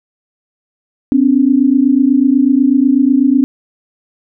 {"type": "tone pair together", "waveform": "sine", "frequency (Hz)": [255.6, 283.7], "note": ["C4", "C#4"], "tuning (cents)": [-40, 40], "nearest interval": "major second", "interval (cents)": 180, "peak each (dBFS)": -10, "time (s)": [1.12, 3.44], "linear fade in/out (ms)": 0, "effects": []}